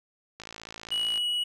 click train, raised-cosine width 0.2 ms, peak -23 dBFS, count 44, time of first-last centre 0.4-1.176 s, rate 55.4 Hz
triangle tone, 2923 Hz, F#7, 22 cents flat, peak -24 dBFS, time 0.91-1.44 s, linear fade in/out 10 ms
effects none

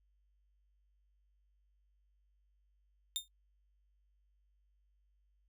sawtooth tone with exponential decay, 3634 Hz, A#7, 45 cents flat, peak -27 dBFS, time 3.16-3.28 s, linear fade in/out 0 ms, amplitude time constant 24 ms, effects noise-tail reverb RT60 0.1 s tail -20 dB re dry + added 50 Hz sine -70 dBFS peak until 5.48 s

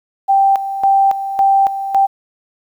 sine tone with tremolo, 784 Hz, G5, in tune, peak -8 dBFS, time 0.28-2.07 s, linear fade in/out 20 ms, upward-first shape square, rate 1.8 Hz, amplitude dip 70%, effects 8-bit

